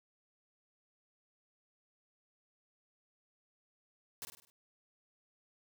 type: noise with echo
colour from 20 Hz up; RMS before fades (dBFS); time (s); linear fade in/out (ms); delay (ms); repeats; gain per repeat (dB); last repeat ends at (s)
white; -43; 4.22-4.25; 0; 50; 5; -6; 4.5
effects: none